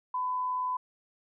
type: tone with amplitude modulation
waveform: sine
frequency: 1006 Hz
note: B5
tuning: 32 cents sharp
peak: -27 dBFS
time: 0.14-0.77 s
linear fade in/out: 5 ms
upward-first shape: sine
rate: 98.5 Hz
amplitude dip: 25%
effects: none